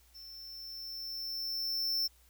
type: tone with level ramp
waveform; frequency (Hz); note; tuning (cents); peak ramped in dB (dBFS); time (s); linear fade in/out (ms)
square; 5360; E8; +28; -48 to -29; 0.14-2.08; 20
effects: added 60 Hz sine -63 dBFS peak until 2.29 s + white hiss -66 dBFS RMS until 2.29 s